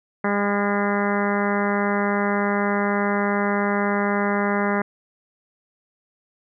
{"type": "harmonic tone with a mistuned harmonic", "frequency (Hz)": 202.6, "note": "G#3", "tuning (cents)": -43, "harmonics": [1, 2, 3, 4, 5, 6, 7, 8, 9, 10], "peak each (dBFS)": [-23, -26, -28, -29, -30, -31, -31, -32, -33, -33], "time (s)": [0.24, 4.82], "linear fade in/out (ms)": 5, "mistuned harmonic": 8, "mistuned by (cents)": 22, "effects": []}